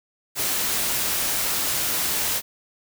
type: noise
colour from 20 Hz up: white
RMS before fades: -24 dBFS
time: 0.35-2.42 s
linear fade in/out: 50 ms
effects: none

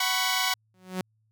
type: chord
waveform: 10% pulse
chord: F# suspended fourth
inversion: none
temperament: equal with one note detuned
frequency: 748.2 / 987.8 / 1108.7 Hz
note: F#5 / B5 / C#6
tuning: +19 / 0 / 0 cents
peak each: -20 dBFS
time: 0-0.54 s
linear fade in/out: 5 ms
type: tone with exponential growth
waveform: sawtooth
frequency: 185 Hz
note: F#3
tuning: in tune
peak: -21 dBFS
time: 0.74-1.01 s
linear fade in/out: 2 ms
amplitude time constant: 57 ms
effects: added 109 Hz sine -66 dBFS peak until 1.31 s

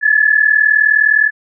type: tone pair together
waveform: sine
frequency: 1700 / 1739.7 Hz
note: G#6 / A6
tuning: +40 / -20 cents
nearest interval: unison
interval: 40 cents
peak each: -11 dBFS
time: 0.01-1.31 s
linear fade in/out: 50 ms
effects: none

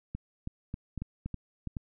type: clicks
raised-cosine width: 5 ms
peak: -23 dBFS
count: 9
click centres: 0.15 / 0.474 / 0.741 / 0.977 / 1.02 / 1.26 / 1.343 / 1.673 / 1.768 s
effects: none

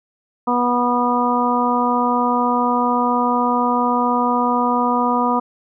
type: harmonic tone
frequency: 244.2 Hz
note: B3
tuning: 19 cents flat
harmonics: 1 / 2 / 3 / 4 / 5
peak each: -20 / -24 / -23 / -19 / -22 dBFS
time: 0.47-5.4 s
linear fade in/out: 10 ms
effects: none

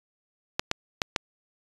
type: clicks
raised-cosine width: 0.2 ms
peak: -6 dBFS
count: 4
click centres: 0.595 / 0.714 / 1.018 / 1.162 s
effects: resampled to 24000 Hz

